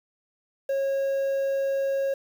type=tone; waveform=triangle; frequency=546 Hz; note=C#5; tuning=26 cents flat; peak=-21 dBFS; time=0.69-2.14 s; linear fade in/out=5 ms; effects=8-bit